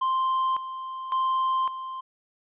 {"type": "tone with tremolo", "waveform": "triangle", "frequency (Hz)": 1046.5, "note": "C6", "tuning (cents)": 0, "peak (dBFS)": -20, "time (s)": [0.01, 2.01], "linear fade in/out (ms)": 10, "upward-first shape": "square", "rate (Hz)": 0.9, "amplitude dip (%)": 70, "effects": ["resampled to 8000 Hz"]}